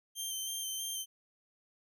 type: tone with vibrato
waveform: 15% pulse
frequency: 3136 Hz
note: G7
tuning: in tune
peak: -29 dBFS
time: 0.15-1.06 s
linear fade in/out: 50 ms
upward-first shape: square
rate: 3.1 Hz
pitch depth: 18 cents each way
effects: none